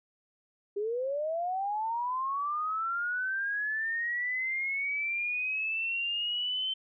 sine linear sweep, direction up, 396 to 3093 Hz, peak -29 dBFS, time 0.76-6.74 s, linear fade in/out 10 ms, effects none

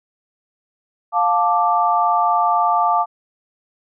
sine chord, D minor, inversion first, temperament just, 704.8 / 881 / 1174.7 Hz, F5 / A5 / D6, +16 / +2 / 0 cents, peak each -18 dBFS, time 1.12-3.06 s, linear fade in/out 50 ms, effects none

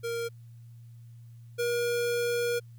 square tone pair in turn, 466.2 / 477.4 Hz, A#4 / A#4, 0 / +41 cents, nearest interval unison, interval 41 cents, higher second, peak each -31 / -27 dBFS, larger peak second, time 0.03-0.29 / 1.58-2.6 s, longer second, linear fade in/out 20 ms, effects added 117 Hz sine -46 dBFS peak until 2.78 s + white hiss -71 dBFS RMS until 2.78 s

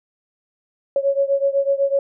sine beating tone pair, 551 / 559 Hz, C#5 / C#5, -11 / +14 cents, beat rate 8 Hz, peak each -18 / -20 dBFS, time 0.96-1.99 s, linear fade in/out 2 ms, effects none

